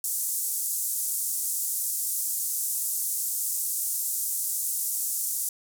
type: band-pass noise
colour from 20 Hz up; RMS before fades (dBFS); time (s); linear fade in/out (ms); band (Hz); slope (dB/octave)
white; -29; 0.04-5.49; 2; 7100 to 14000; 24
effects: none